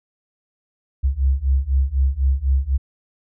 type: beating tone pair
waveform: sine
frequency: 65.2 / 69.2 Hz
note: C2 / C#2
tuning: -5 / -2 cents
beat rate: 4 Hz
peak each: -19 / -18 dBFS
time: 1.03-2.78 s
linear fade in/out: 20 ms
effects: none